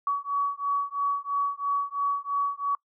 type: beating tone pair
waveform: sine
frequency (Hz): 1130 / 1133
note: C#6 / C#6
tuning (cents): +33 / +37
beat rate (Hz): 3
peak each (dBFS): -28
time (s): 0.07-2.75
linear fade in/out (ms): 2
effects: noise-tail reverb RT60 0.1 s tail -25 dB re dry